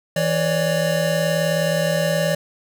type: tone cluster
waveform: square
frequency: 164.1 / 559 / 598 Hz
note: E3 / C#5 / D5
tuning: -8 / +14 / +31 cents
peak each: -23 dBFS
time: 0.16-2.35 s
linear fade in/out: 5 ms
effects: none